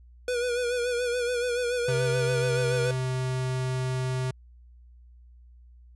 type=tone with vibrato; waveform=square; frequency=487 Hz; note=B4; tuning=24 cents flat; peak=-26 dBFS; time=0.28-2.91 s; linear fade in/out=2 ms; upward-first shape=sine; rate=7 Hz; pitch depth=47 cents each way
type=tone with pitch glide; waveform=square; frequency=131.6 to 128.97 Hz; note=C3 to C3; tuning=+10 to -25 cents; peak=-27 dBFS; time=1.88-4.31 s; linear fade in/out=5 ms; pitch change=-35 cents; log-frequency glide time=2.38-3.07 s
effects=added 60 Hz sine -49 dBFS peak until 5.95 s + resampled to 24000 Hz